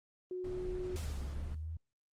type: tone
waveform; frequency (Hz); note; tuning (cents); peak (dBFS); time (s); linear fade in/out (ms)
sine; 365.5; F#4; -21; -37; 0.31-0.96; 2
type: noise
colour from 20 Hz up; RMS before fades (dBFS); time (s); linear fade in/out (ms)
brown; -44; 0.44-1.55; 5
type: linear two-way sweep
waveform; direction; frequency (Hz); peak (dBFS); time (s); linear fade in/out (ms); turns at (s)
sine; down then up; 82.41 to 67 to 82.41; -38; 0.93-1.77; 5; 1.21
type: noise with exponential decay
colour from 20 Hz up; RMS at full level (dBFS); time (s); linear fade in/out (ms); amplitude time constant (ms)
white; -45; 0.96-1.75; 0; 170
effects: low-pass 9000 Hz 12 dB/octave + Opus 24 kbps